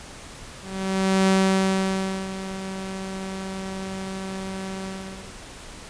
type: tone with ADSR envelope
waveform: sawtooth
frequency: 191.1 Hz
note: G3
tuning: 44 cents flat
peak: -12 dBFS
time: 0.61-5.36 s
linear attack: 670 ms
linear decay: 1000 ms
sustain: -14 dB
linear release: 510 ms
effects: pink hiss -41 dBFS RMS until 5.89 s + resampled to 22050 Hz